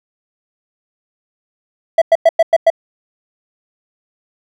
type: tone bursts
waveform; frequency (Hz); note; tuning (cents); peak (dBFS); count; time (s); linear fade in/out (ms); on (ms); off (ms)
triangle; 659.3; E5; 0; -3; 6; 1.98-2.702; 5; 37; 100
effects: none

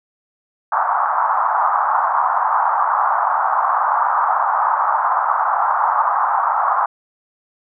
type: band-pass noise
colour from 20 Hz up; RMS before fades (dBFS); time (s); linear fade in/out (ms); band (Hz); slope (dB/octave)
pink; -17; 0.72-6.86; 5; 780 to 1300; 48
effects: none

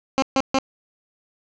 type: tone bursts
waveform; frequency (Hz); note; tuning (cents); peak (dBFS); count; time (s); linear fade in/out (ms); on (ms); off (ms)
15% pulse; 267.5; C4; +38; -10; 3; 0.18-0.586; 0; 42; 140
effects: resampled to 16000 Hz + 8-bit

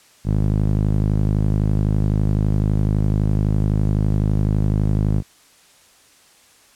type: tone with band-pass filter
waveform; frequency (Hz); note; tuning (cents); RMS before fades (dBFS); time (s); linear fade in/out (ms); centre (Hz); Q
sawtooth; 51.9; G#1; 0; -18; 0.24-5.23; 50; 140; 1.2
effects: white hiss -52 dBFS RMS until 6.75 s + low-pass 10000 Hz 12 dB/octave

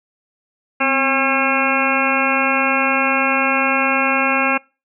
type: harmonic tone with a mistuned harmonic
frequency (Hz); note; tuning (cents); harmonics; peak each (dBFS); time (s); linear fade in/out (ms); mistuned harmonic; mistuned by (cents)
270.4; C#4; -43; 1 / 2 / 3 / 4 / 5 / 6 / 8 / 9 / 10; -23 / -23 / -23 / -23 / -23 / -23 / -23 / -23 / -23; 0.8-4.58; 10; 1; -68
effects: noise-tail reverb RT60 0.3 s tail -25 dB re dry

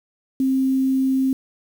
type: tone with quantisation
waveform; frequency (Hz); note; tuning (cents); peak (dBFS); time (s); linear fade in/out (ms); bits
sine; 264.3; C4; +18; -16; 0.4-1.33; 2; 7
effects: none

